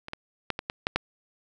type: clicks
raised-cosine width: 0.3 ms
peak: -22 / -17 / -10 / -15 / -13 / -8 / -7 dBFS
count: 7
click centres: 0.084 / 0.134 / 0.503 / 0.591 / 0.699 / 0.869 / 0.96 s
effects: none